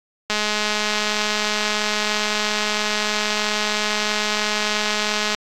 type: click train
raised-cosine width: 0.2 ms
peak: -4 dBFS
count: 1066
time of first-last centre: 0.3-5.347 s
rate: 211 Hz
effects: AAC 64 kbps